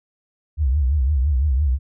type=tone with vibrato; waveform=sine; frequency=69.3 Hz; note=C#2; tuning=in tune; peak=-15 dBFS; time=0.57-1.79 s; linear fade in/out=50 ms; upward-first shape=triangle; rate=5.9 Hz; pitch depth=230 cents each way; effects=none